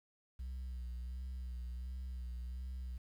sine tone with vibrato, 62.5 Hz, B1, 21 cents sharp, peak -38 dBFS, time 0.39-2.98 s, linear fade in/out 10 ms, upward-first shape sine, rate 1.4 Hz, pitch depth 47 cents each way, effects tanh soft clip ceiling -39 dBFS + 11-bit

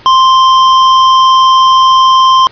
sine tone with hard clipping, 1046.5 Hz, C6, in tune, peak -5 dBFS, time 0.06-2.47 s, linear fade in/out 0 ms, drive 16 dB, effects pink hiss -37 dBFS RMS until 2.51 s + resampled to 11025 Hz

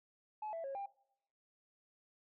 sine tone with pitch steps, 855 / 662 / 546 / 796 Hz, A5 / E5 / C#5 / G5, -50 / +7 / -26 / +26 cents, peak -38 dBFS, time 0.42-0.86 s, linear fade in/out 5 ms, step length 110 ms, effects noise-tail reverb RT60 0.8 s tail -24 dB re dry + tanh soft clip ceiling -37 dBFS

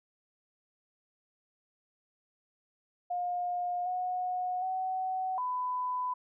sine tone with pitch steps, 712 / 729 / 750 / 1000 Hz, F5 / F#5 / F#5 / B5, +33 / -26 / +23 / +21 cents, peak -30 dBFS, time 3.1-6.14 s, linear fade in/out 10 ms, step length 760 ms, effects none

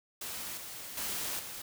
white noise with level steps, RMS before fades -40 / -44 / -36 / -43 dBFS, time 0.21-1.62 s, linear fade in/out 5 ms, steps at 0.57 / 0.97 / 1.39 s, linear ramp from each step 5 ms, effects none

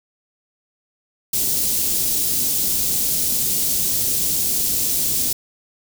white band-stop noise, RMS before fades -20 dBFS, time 1.33-5.33 s, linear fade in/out 5 ms, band 340 to 5100 Hz, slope 12 dB/octave, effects none

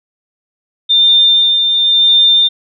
sine tone with tremolo, 3603 Hz, A7, 40 cents sharp, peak -5 dBFS, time 0.89-2.49 s, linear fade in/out 20 ms, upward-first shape sine, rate 0.95 Hz, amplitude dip 40%, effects none

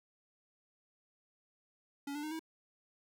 square tone with pitch steps, 282 / 294.5 / 307.5 / 321.1 Hz, C#4 / D4 / D#4 / E4, +30 / +5 / -20 / -45 cents, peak -39 dBFS, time 2.07-2.394 s, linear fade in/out 5 ms, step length 81 ms, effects none

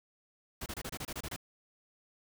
pink noise bursts, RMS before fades -40 dBFS, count 10, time 0.61-1.363 s, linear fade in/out 5 ms, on 51 ms, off 27 ms, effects none

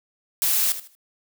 blue noise with echo, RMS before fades -21 dBFS, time 0.42-0.72 s, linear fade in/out 0 ms, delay 77 ms, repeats 3, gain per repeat -12 dB, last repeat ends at 0.951 s, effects none

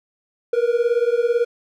triangle beating tone pair, 466.5 / 484.5 Hz, A#4 / B4, +1 / -33 cents, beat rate 18 Hz, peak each -17 dBFS, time 0.53-1.45 s, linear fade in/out 5 ms, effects none

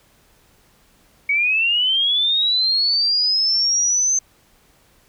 sine linear sweep, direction up, 2229 to 6272 Hz, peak -15 dBFS, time 1.29-4.19 s, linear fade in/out 5 ms, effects pink hiss -56 dBFS RMS until 5.08 s

